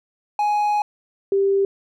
triangle / sine tone pair in turn, 834 / 393.6 Hz, G#5 / G4, +7 / +7 cents, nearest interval octave + minor second, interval 1300 cents, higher first, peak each -15 dBFS, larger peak neither, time 0.39-0.82 / 1.32-1.65 s, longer first, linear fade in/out 2 ms, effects none

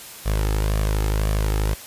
sawtooth tone with flanger, 52.3 Hz, G#1, 13 cents sharp, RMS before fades -21 dBFS, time 0.25-1.75 s, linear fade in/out 20 ms, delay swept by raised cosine 1.7 to 2.33 ms, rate 1.9 Hz, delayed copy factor +0.5, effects white hiss -39 dBFS RMS until 1.86 s + resampled to 32000 Hz

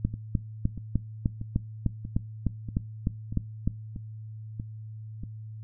two click trains, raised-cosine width 5 ms, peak -12 / -23 dBFS, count 13 / 9, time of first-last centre 0.05-3.675 / 0.14-5.236 s, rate 3.31 / 1.57 Hz, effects noise-tail reverb RT60 0.3 s tail -21 dB re dry + added 109 Hz sine -38 dBFS peak until 5.63 s

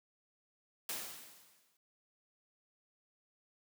white noise with exponential decay, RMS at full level -38 dBFS, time 0.89-1.77 s, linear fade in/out 2 ms, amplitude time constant 190 ms, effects high-pass 100 Hz 12 dB/octave

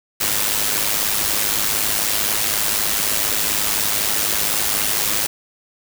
white noise with amplitude modulation, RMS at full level -17 dBFS, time 0.2-5.27 s, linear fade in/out 10 ms, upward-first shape sine, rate 104 Hz, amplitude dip 60%, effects none

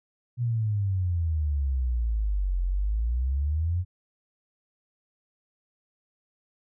sine exponential two-way sweep, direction down then up, 123.47 to 43.89 to 92.2 Hz, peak -23 dBFS, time 0.37-3.85 s, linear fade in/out 50 ms, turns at 2.62 s, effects none

